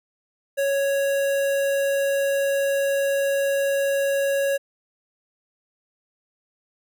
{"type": "tone with notch filter", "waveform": "square", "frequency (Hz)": 554.4, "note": "C#5", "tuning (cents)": 0, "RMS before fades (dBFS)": -22, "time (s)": [0.57, 4.58], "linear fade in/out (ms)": 20, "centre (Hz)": 4600, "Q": 1.4, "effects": []}